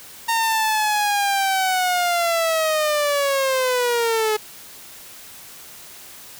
sawtooth linear sweep, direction down, 921 to 423.9 Hz, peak -14 dBFS, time 0.28-4.37 s, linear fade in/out 10 ms, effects white hiss -41 dBFS RMS until 6.39 s

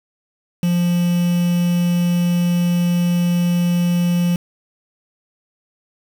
triangle tone with quantisation, 174.61 Hz, F3, in tune, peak -12 dBFS, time 0.63-4.36 s, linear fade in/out 2 ms, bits 5, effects none

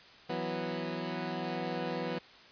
15% pulse chord, E suspended second, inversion none, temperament equal, 164.81 / 185 / 246.9 Hz, E3 / F#3 / B3, 0 / 0 / 0 cents, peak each -32 dBFS, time 0.29-2.19 s, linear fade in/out 10 ms, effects white hiss -55 dBFS RMS until 2.51 s + resampled to 11025 Hz

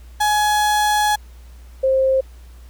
35% pulse / sine tone pair in turn, 841 / 528.9 Hz, G#5 / C5, +22 / +19 cents, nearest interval minor sixth, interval 803 cents, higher first, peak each -13 / -13 dBFS, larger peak neither, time 0.2-1.16 / 1.83-2.21 s, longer first, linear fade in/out 10 ms, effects added 60 Hz sine -38 dBFS peak until 2.69 s + pink hiss -53 dBFS RMS until 2.69 s

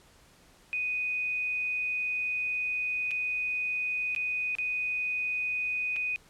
sine tone with dropouts, 2489 Hz, D#7, in tune, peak -28 dBFS, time 0.73-6.16 s, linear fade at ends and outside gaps 0 ms, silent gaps 3.109-3.114 / 4.149-4.162 / 4.552-4.585 / 5.961-5.965 s, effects pink hiss -59 dBFS RMS until 6.29 s + low-pass 11000 Hz 12 dB/octave

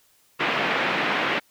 white band-pass noise, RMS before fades -24 dBFS, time 0.39-1.4 s, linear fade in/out 20 ms, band 160 to 2700 Hz, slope 24 dB/octave, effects white hiss -61 dBFS RMS until 1.5 s

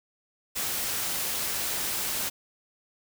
white noise, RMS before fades -30 dBFS, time 0.55-2.3 s, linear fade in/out 20 ms, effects none

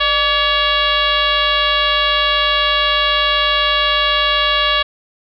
sine tone with frequency modulation, 2248 Hz, C#7, 24 cents sharp, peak -12 dBFS, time 0-4.83 s, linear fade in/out 10 ms, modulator 549 Hz, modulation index 2.9, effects none

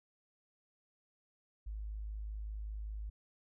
sine tone, 52.6 Hz, G#1, 23 cents sharp, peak -39 dBFS, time 1.66-3.1 s, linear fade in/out 10 ms, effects none

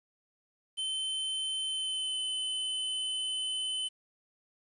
square tone with pitch glide, 3076 to 3039 Hz, G7 to F#7, -33 to +46 cents, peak -32 dBFS, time 0.77-3.89 s, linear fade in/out 20 ms, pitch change -21 cents, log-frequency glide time 1.67-2.19 s, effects resampled to 24000 Hz + 10-bit

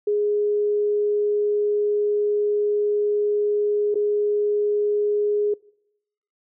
sine tone with dropouts, 415.3 Hz, G#4, in tune, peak -18 dBFS, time 0.07-5.54 s, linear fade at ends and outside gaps 5 ms, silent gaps 3.944-3.954 s, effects noise-tail reverb RT60 0.8 s tail -24 dB re dry

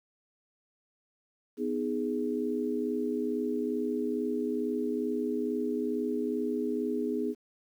sine chord, G# minor, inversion first, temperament just, 249.2 / 311.5 / 415.3 Hz, B3 / D#4 / G#4, +16 / +2 / 0 cents, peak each -32 / -34 / -32 dBFS, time 1.57-7.35 s, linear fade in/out 50 ms, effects 10-bit

